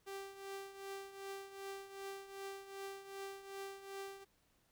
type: tone with tremolo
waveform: sawtooth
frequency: 392 Hz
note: G4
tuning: in tune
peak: -39 dBFS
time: 0.06-4.25 s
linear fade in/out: 20 ms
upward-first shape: triangle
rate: 2.6 Hz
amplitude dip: 75%
effects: pink hiss -75 dBFS RMS until 4.71 s